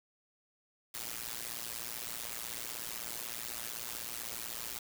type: noise with amplitude modulation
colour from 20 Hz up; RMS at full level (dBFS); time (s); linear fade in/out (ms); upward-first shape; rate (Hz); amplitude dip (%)
white; -37; 0.94-4.79; 5; sine; 116; 100
effects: none